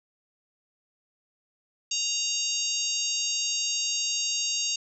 harmonic tone, 932.3 Hz, A#5, in tune, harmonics 3 / 4 / 5 / 6 / 7 / 8, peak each -32 / -35 / -32 / -37 / -30 / -36 dBFS, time 1.91-4.76 s, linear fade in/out 5 ms, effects none

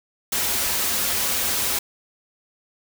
white noise with comb filter, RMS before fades -23 dBFS, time 0.32-1.79 s, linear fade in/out 5 ms, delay 6.6 ms, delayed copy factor -0.5, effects none

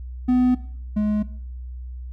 triangle tone pair in turn, 251 / 210.7 Hz, B3 / G#3, +28 / +25 cents, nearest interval minor third, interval 303 cents, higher first, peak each -13 / -16 dBFS, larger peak first, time 0.28-0.55 / 0.96-1.23 s, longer neither, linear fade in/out 10 ms, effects noise-tail reverb RT60 0.6 s tail -18 dB re dry + added 62 Hz sine -31 dBFS peak until 2.12 s

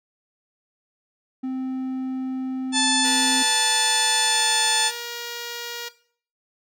triangle tone, 260.4 Hz, C4, 8 cents flat, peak -23 dBFS, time 1.43-3.43 s, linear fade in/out 10 ms
harmonic tone, 875 Hz, A5, 10 cents flat, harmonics 1 / 2 / 3 / 4 / 5 / 6 / 7 / 8 / 10, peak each -26 / -27 / -30 / -23 / -29 / -29 / -33 / -28 / -26 dBFS, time 2.72-4.92 s, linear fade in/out 50 ms
5% pulse tone with pitch glide, 483.8 to 474.4 Hz, B4 to A#4, -36 to +30 cents, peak -19 dBFS, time 3.04-5.89 s, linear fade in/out 10 ms, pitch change -34 cents, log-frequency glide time 4.26-4.37 s
effects noise-tail reverb RT60 0.5 s tail -17 dB re dry

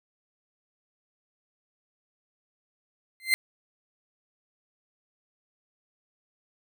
35% pulse tone with exponential growth, 2079 Hz, C7, 12 cents flat, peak -14 dBFS, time 3.2-3.34 s, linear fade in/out 0 ms, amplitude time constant 30 ms, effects none

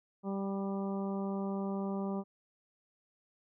harmonic tone with a mistuned harmonic, 196 Hz, G3, in tune, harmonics 1 / 2 / 3 / 4 / 5 / 6, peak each -34 / -40 / -44 / -46 / -48 / -50 dBFS, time 0.23-2.24 s, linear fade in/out 50 ms, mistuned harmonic 6, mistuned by +21 cents, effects none

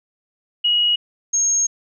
sine tone pair in turn, 2900 / 6510 Hz, F#7 / G#8, -35 / -36 cents, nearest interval octave + major second, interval 1399 cents, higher second, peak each -14 / -15 dBFS, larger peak first, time 0.64-0.96 / 1.33-1.67 s, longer second, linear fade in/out 10 ms, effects none

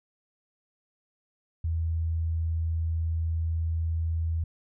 sine tone, 81.8 Hz, E2, 13 cents flat, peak -25 dBFS, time 1.64-4.44 s, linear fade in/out 5 ms, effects none

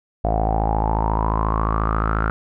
sawtooth tone with low-pass filter sweep, 54.2 Hz, A1, 25 cents flat, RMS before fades -20 dBFS, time 0.24-2.3 s, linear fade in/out 0 ms, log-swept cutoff 700 to 1400 Hz, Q 9.8, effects none

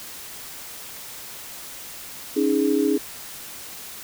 sine chord, C# suspended second, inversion none, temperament equal, 277.2 / 311.1 / 415.3 Hz, C#4 / D#4 / G#4, 0 / 0 / 0 cents, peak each -22 dBFS, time 2.36-2.98 s, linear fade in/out 10 ms, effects white hiss -38 dBFS RMS until 4.03 s

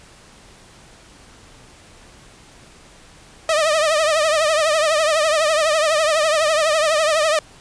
sawtooth tone with vibrato, 622.3 Hz, D#5, in tune, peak -11 dBFS, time 3.49-7.39 s, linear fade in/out 2 ms, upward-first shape triangle, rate 12 Hz, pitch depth 110 cents each way, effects pink hiss -46 dBFS RMS until 7.6 s + resampled to 22050 Hz

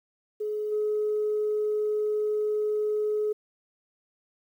sine tone with level steps, 423.9 Hz, G#4, 35 cents sharp, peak -27 / -23 dBFS, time 0.4-3.33 s, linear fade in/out 10 ms, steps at 0.71 s, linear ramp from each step 20 ms, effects tanh soft clip ceiling -19 dBFS + 10-bit

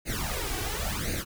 pink noise with flanger, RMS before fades -31 dBFS, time 0.05-1.25 s, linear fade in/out 50 ms, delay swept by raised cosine 0.45 to 2.65 ms, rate 0.94 Hz, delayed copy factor +0.8, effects none

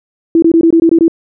sine tone bursts, 330.8 Hz, E4, 6 cents sharp, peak -4 dBFS, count 8, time 0.35-1.081 s, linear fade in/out 2 ms, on 73 ms, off 21 ms, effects none

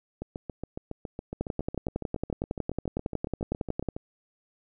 two click trains, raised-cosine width 2 ms, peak -21 / -15 dBFS, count 28 / 28, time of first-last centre 0.22-3.965 / 1.41-3.887 s, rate 7.21 / 10.9 Hz, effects none

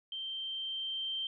sine tone with level ramp, 3136 Hz, G7, in tune, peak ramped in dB -37 to -33 dBFS, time 0.12-1.27 s, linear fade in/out 2 ms, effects none

